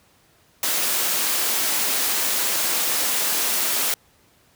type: high-pass noise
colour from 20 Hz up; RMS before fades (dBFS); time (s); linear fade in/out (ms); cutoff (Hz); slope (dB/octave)
white; -22; 0.63-3.94; 2; 250; 12
effects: pink hiss -58 dBFS RMS until 4.55 s + high-pass 60 Hz 12 dB/octave